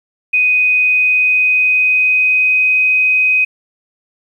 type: tone with pitch glide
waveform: sine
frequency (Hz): 2497 to 2513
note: D#7 to D#7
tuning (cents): +6 to +17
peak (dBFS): -9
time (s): 0.33-3.45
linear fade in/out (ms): 10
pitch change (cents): +11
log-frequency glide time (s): 0.59-2.81
effects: 8-bit